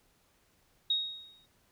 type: tone with exponential decay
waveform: sine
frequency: 3760 Hz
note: A#7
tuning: 14 cents sharp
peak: -24 dBFS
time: 0.9-1.46 s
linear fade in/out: 5 ms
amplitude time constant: 120 ms
effects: pink hiss -69 dBFS RMS until 1.71 s